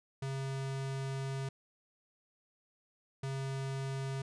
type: tone bursts at uneven times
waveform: square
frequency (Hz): 135.1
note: C#3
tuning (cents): -44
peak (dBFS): -36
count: 2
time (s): 0.22-1.49 / 3.23-4.22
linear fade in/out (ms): 5
effects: resampled to 22050 Hz